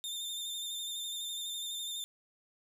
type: tone with vibrato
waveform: sawtooth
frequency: 3600 Hz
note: A7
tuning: 39 cents sharp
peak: -34 dBFS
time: 0.04-2.04 s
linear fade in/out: 0 ms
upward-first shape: square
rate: 12 Hz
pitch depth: 22 cents each way
effects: none